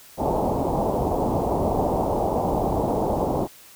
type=low-pass noise; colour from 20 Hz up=white; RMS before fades=-23 dBFS; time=0.17-3.48 s; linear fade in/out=50 ms; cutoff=900 Hz; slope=48 dB/octave; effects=white hiss -48 dBFS RMS until 3.75 s